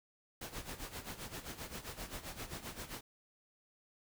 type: noise with tremolo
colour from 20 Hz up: pink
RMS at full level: -43 dBFS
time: 0.41-3.01 s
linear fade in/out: 5 ms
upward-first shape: sine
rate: 7.6 Hz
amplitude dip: 75%
effects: none